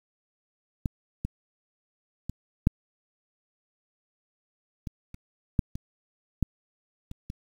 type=clicks; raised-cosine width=5 ms; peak=-14 / -17 / -20 / -6 / -22 / -30 / -9 / -22 / -11 / -26 / -23 dBFS; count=11; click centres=0.858 / 1.25 / 2.296 / 2.671 / 4.872 / 5.144 / 5.592 / 5.755 / 6.427 / 7.114 / 7.301 s; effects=8-bit